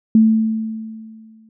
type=tone with exponential decay; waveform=sine; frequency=220.9 Hz; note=A3; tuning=7 cents sharp; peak=-6 dBFS; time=0.15-1.49 s; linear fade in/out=2 ms; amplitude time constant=290 ms; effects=none